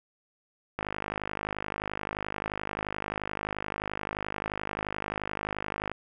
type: click train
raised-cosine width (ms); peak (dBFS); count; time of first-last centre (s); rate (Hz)
0.5; -16; 265; 0.79-5.916; 51.5
effects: none